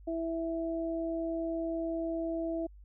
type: tone pair together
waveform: sine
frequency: 329.6 / 659.2 Hz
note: E4 / E5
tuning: 0 / 0 cents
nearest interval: octave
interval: 1200 cents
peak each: -33 / -35 dBFS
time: 0.07-2.67 s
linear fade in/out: 10 ms
effects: added 50 Hz sine -50 dBFS peak until 2.84 s

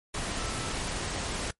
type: tone in noise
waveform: sine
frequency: 1318.5 Hz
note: E6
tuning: in tune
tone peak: -42 dBFS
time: 0.39-0.74 s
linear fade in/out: 5 ms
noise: pink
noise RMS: -33 dBFS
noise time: 0.14-1.51 s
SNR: -12 dB
effects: noise-tail reverb RT60 0.1 s tail -20 dB re dry + MP3 48 kbps

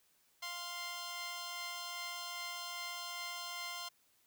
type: tone pair together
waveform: 10% pulse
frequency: 698.5 / 1046.5 Hz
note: F5 / C6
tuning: 0 / 0 cents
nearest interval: perfect fifth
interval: 700 cents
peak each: -38 / -34 dBFS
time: 0.42-3.89 s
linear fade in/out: 10 ms
effects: white hiss -72 dBFS RMS until 4.26 s

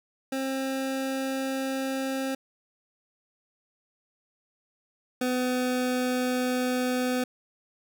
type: tone pair in turn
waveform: 25% pulse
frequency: 266.7 / 251.7 Hz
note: C4 / B3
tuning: +33 / +33 cents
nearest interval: minor second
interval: 100 cents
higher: first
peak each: -24 / -21 dBFS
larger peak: second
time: 0.32-2.35 / 5.21-7.24 s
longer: neither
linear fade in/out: 5 ms
effects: none

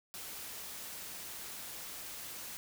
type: noise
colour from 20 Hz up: white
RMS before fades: -45 dBFS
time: 0.14-2.57 s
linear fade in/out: 0 ms
effects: none

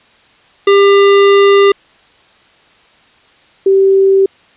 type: tone pair in turn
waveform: square / sine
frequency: 398.8 / 387.9 Hz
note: G4 / G4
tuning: +30 / -18 cents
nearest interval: unison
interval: 48 cents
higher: first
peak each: -5 dBFS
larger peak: neither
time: 0.67-1.72 / 3.66-4.26 s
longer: first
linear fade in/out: 5 ms
effects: white hiss -47 dBFS RMS until 4.56 s + resampled to 8000 Hz

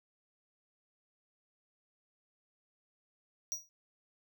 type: tone with exponential decay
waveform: square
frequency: 5770 Hz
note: F#8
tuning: 44 cents flat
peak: -31 dBFS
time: 3.52-3.69 s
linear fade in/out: 0 ms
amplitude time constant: 35 ms
effects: none

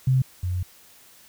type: tone pair in turn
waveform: sine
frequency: 130.5 / 90.35 Hz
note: C3 / F#2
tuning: -4 / -41 cents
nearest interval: tritone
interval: 637 cents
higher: first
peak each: -16 / -23 dBFS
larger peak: first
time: 0.07-0.22 / 0.43-0.63 s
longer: second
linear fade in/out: 5 ms
effects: white hiss -52 dBFS RMS until 1.28 s

